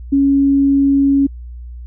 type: tone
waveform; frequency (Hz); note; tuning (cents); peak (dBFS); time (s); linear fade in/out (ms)
sine; 277.2; C#4; 0; -9; 0.12-1.27; 10
effects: added 60 Hz sine -28 dBFS peak until 1.86 s